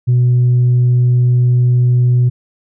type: tone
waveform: sine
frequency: 123.47 Hz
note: B2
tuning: in tune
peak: -6 dBFS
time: 0.07-2.3 s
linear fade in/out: 20 ms
effects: tanh soft clip ceiling -6 dBFS